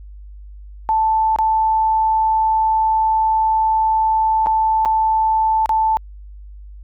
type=tone with dropouts; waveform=sine; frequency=880 Hz; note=A5; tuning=in tune; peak=-13 dBFS; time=0.89-5.97 s; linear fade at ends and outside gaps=0 ms; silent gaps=1.361-1.387 / 4.461-4.469 / 4.85-4.857 / 5.659-5.693 s; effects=added 50 Hz sine -34 dBFS peak until 6.83 s